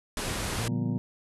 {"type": "low-pass noise", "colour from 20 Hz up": "pink", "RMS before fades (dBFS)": -32, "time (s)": [0.17, 0.68], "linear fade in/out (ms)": 2, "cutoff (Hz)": 12000, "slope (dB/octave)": 96}
{"type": "harmonic tone", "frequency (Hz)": 116.54, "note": "A#2", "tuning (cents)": 0, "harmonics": [1, 2, 3, 4, 5, 6, 7, 8], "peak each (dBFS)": [-31, -45, -42, -48, -50, -56, -58, -52], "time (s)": [0.59, 0.98], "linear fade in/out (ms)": 0}
{"type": "chord", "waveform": "sine", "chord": "G dominant seventh", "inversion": "second", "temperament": "equal", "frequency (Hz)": [146.83, 174.61, 196, 246.9], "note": ["D3", "F3", "G3", "B3"], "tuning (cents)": [0, 0, 0, 0], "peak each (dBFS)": [-35, -33, -35, -31], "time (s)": [0.68, 0.98], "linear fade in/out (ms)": 10}
{"effects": []}